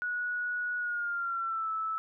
sine tone with pitch glide, 1462 to 1310 Hz, F#6 to E6, -21 to -11 cents, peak -30 dBFS, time 0.02-1.98 s, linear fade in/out 0 ms, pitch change -190 cents, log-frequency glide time 0.78-1.7 s, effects none

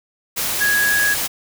sine tone in noise, 1661.2 Hz, G#6, in tune, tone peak -15 dBFS, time 0.6-1.15 s, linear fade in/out 20 ms, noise white, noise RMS -22 dBFS, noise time 0.36-1.28 s, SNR +4 dB, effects none

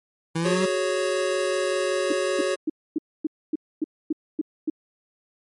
25% pulse exponential sweep, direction up, 161.6 to 192.9 Hz, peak -19 dBFS, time 0.35-0.66 s, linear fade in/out 10 ms
square chord, F# suspended second, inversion none, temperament equal, 370 / 415.3 / 554.4 Hz, F#4 / G#4 / C#5, 0 / 0 / 0 cents, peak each -27 / -30 / -26 dBFS, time 0.44-2.56 s, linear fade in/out 20 ms
sine tone bursts, 311.1 Hz, D#4, in tune, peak -20 dBFS, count 10, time 2.1-4.7 s, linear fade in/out 5 ms, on 26 ms, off 260 ms
effects MP3 48 kbps

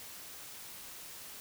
silence, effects white hiss -48 dBFS RMS until 1.4 s

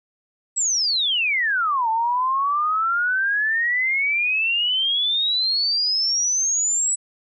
sine exponential two-way sweep, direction down then up, 7950 to 880 to 7950 Hz, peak -18 dBFS, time 0.56-6.96 s, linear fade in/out 20 ms, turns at 1.89 s, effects none

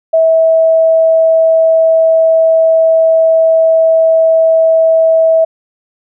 sine tone, 649 Hz, E5, 27 cents flat, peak -5 dBFS, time 0.13-5.45 s, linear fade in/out 10 ms, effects none

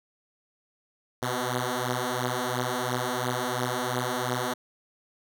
5% pulse beating tone pair, 123.47 / 126.37 Hz, B2 / B2, 0 / +40 cents, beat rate 2.9 Hz, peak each -18 / -19 dBFS, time 1.22-4.54 s, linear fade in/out 10 ms, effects none

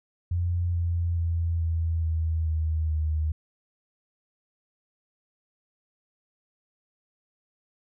sine tone with pitch steps, 87.31 / 85.61 / 83.95 / 82.31 / 80.71 / 79.14 / 77.6 Hz, F2 / F2 / E2 / E2 / E2 / D#2 / D#2, 0 / -34 / +32 / -2 / -36 / +30 / -4 cents, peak -23 dBFS, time 0.31-3.32 s, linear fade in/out 5 ms, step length 430 ms, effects none

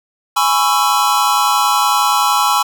square chord, C# minor seventh, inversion second, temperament just, 831.5 / 997.9 / 1108.7 / 1330.5 Hz, G#5 / B5 / C#6 / E6, +2 / +18 / 0 / +16 cents, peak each -18 dBFS, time 0.36-2.63 s, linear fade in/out 10 ms, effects none

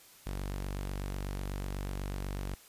sawtooth tone, 48.1 Hz, G1, 32 cents flat, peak -31 dBFS, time 0.26-2.55 s, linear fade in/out 10 ms, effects white hiss -57 dBFS RMS until 2.68 s + resampled to 32000 Hz

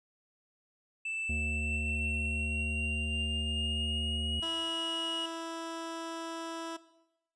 triangle tone with pitch glide, 2646 to 2902 Hz, E7 to F#7, +6 to -34 cents, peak -32 dBFS, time 1.05-5.26 s, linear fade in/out 5 ms, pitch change +160 cents, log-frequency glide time 1.4-4.45 s
harmonic tone, 75.5 Hz, D2, 48 cents sharp, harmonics 1 / 3 / 5 / 7 / 9, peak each -33 / -39 / -50 / -57 / -57 dBFS, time 1.29-4.4 s, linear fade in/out 5 ms
15% pulse tone, 329.6 Hz, E4, in tune, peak -31 dBFS, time 4.42-6.77 s, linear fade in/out 10 ms
effects noise-tail reverb RT60 0.9 s tail -17 dB re dry + resampled to 22050 Hz

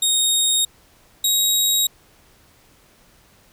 20% pulse tone pair in turn, 3729 / 3801 Hz, A#7 / A#7, 0 / +33 cents, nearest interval unison, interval 33 cents, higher second, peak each -10 / -10 dBFS, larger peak neither, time 0.02-0.65 / 1.24-1.87 s, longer neither, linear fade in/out 5 ms, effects pink hiss -54 dBFS RMS until 3.52 s

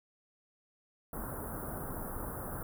pink band-stop noise, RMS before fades -40 dBFS, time 1.13-2.63 s, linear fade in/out 2 ms, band 1500 to 10000 Hz, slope 48 dB/octave, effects none

